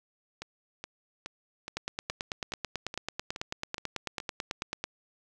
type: two click trains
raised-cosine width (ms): 0.2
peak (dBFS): -15 / -21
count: 29 / 11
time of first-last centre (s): 1.77-4.84 / 0.42-4.622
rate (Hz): 9.12 / 2.38
effects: none